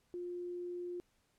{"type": "tone", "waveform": "sine", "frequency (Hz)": 353.4, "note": "F4", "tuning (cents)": 21, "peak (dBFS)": -39, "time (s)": [0.14, 1], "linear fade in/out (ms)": 0, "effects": ["pink hiss -75 dBFS RMS until 1.38 s", "low-pass 12000 Hz 12 dB/octave"]}